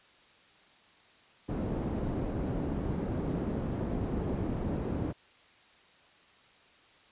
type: low-pass noise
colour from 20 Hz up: white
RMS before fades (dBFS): -33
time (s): 1.48-5.13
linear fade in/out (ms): 20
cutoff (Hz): 300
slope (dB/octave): 12
effects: white hiss -60 dBFS RMS until 7.11 s + resampled to 8000 Hz